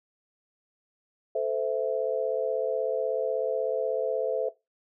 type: chord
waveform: sine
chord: A minor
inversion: none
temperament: equal with one note detuned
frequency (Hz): 440 / 516.3 / 659.3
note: A4 / C5 / E5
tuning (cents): 0 / -23 / 0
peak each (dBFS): -29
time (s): 1.35-4.49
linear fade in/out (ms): 5
effects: noise-tail reverb RT60 0.2 s tail -17 dB re dry